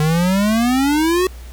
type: exponential sweep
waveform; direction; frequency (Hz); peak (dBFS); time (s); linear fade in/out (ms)
square; up; 150 to 377.4; -14; 0-1.27; 2
effects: added 60 Hz sine -32 dBFS peak until 1.52 s + pink hiss -44 dBFS RMS until 1.52 s